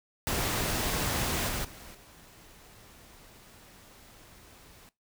pink noise with level steps, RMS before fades -30 / -33 / -48 / -54 dBFS, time 0.27-4.89 s, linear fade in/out 0 ms, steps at 1.48 / 1.64 / 1.94 s, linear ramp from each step 10 ms, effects noise-tail reverb RT60 0.2 s tail -19 dB re dry

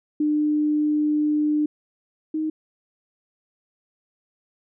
sine tone pair in turn, 300.4 / 312.1 Hz, D4 / D#4, +39 / +5 cents, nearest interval minor second, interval 66 cents, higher second, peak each -18 / -22 dBFS, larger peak first, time 0.2-1.66 / 2.34-2.5 s, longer first, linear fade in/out 5 ms, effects none

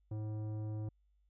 triangle tone with tanh clipping, 107.5 Hz, A2, 40 cents flat, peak -39 dBFS, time 0.11-0.89 s, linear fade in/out 5 ms, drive 17 dB, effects added 50 Hz sine -69 dBFS peak until 1.29 s

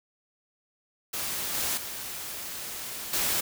white noise with level steps, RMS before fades -32 / -29 / -37 / -27 dBFS, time 1.13-3.41 s, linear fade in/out 10 ms, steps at 1.54 / 1.77 / 3.13 s, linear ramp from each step 5 ms, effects none

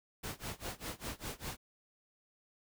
pink noise with tremolo, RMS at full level -40 dBFS, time 0.23-1.57 s, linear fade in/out 10 ms, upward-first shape sine, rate 5 Hz, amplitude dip 95%, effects none

